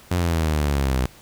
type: exponential sweep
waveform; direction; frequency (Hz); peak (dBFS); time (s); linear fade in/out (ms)
sawtooth; down; 90.5 to 62.4; -15; 0.11-1.06; 5
effects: pink hiss -48 dBFS RMS until 1.21 s